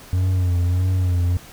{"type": "tone with vibrato", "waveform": "triangle", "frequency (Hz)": 90.3, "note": "F#2", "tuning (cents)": -42, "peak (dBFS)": -14, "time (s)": [0.13, 1.37], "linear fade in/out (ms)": 0, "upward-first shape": "sine", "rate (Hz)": 1.6, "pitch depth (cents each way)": 53, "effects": ["pink hiss -43 dBFS RMS until 1.52 s"]}